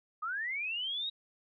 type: linear sweep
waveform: sine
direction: up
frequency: 1206 to 3836 Hz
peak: -33 dBFS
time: 0.22-1.1 s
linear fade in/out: 10 ms
effects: none